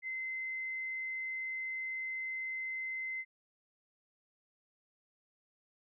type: tone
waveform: sine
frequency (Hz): 2062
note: C7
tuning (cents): -26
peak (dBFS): -36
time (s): 0.02-3.25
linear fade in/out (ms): 50
effects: none